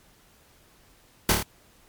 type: noise with echo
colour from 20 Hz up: pink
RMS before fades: -19 dBFS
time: 1.29-1.32 s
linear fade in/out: 2 ms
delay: 27 ms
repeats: 4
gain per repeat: -3 dB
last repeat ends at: 1.428 s
effects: pink hiss -58 dBFS RMS until 1.88 s + MP3 96 kbps